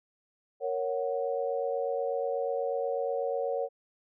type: chord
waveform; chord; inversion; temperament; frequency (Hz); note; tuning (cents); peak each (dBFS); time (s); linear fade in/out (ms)
sine; F# major; first; equal; 466.2 / 554.4 / 740; A#4 / C#5 / F#5; 0 / 0 / 0; -32 / -31 / -36; 0.6-3.69; 50
effects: none